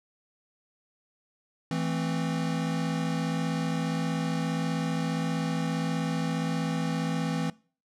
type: chord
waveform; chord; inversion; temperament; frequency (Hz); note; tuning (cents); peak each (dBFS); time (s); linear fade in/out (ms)
square; A minor; second; equal; 164.81 / 220 / 261.6; E3 / A3 / C4; 0 / 0 / 0; -30 / -36 / -33; 1.71-7.5; 2
effects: noise-tail reverb RT60 0.4 s tail -22 dB re dry + low-pass 8000 Hz 12 dB/octave